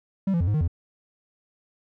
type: tone with pitch steps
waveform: triangle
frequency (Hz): 194 / 169.4 / 86.8 / 103.8 / 154.1 / 84.6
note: G3 / E3 / F2 / G#2 / D#3 / E2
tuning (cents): -18 / +48 / -10 / 0 / -16 / +45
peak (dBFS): -18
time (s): 0.27-0.678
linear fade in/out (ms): 5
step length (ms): 68
effects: none